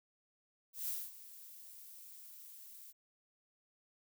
violet noise with ADSR envelope, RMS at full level -38 dBFS, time 0.73-2.93 s, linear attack 150 ms, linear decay 230 ms, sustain -16 dB, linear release 31 ms, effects none

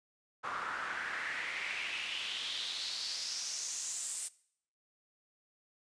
pink noise with band-pass filter sweep, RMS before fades -39 dBFS, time 0.43-4.29 s, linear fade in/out 20 ms, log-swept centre 1200 to 8600 Hz, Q 3.9, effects noise-tail reverb RT60 0.6 s tail -20 dB re dry + resampled to 22050 Hz

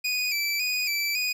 25% pulse tone with vibrato, 2400 Hz, D7, 37 cents sharp, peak -21 dBFS, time 0.04-1.33 s, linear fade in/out 10 ms, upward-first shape square, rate 1.8 Hz, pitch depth 56 cents each way, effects none

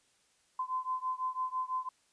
sine beating tone pair, 1024 / 1030 Hz, C6 / C6, -38 / -28 cents, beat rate 6 Hz, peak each -35 / -36 dBFS, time 0.59-1.89 s, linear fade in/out 5 ms, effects white hiss -70 dBFS RMS until 2.12 s + resampled to 22050 Hz

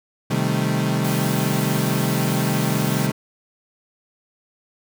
35% pulse chord, A half-diminished seventh, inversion first, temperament equal, 130.81 / 155.56 / 196 / 220 Hz, C3 / Eb3 / G3 / A3, 0 / 0 / 0 / 0 cents, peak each -22 / -22 / -23 / -25 dBFS, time 0.3-3.12 s, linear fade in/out 10 ms
white noise, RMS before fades -32 dBFS, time 1.04-3.07 s, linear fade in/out 10 ms
effects none

